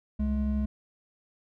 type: tone pair together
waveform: triangle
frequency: 66.62 / 211.5 Hz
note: C2 / G#3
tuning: +32 / +32 cents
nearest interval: octave + minor sixth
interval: 2000 cents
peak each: -26 dBFS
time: 0.19-0.66 s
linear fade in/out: 10 ms
effects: none